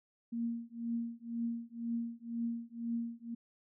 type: tone with tremolo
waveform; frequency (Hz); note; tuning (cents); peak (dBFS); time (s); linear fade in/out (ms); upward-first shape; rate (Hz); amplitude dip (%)
sine; 233.1; A#3; 0; -31; 0.32-3.35; 10; triangle; 2; 100
effects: none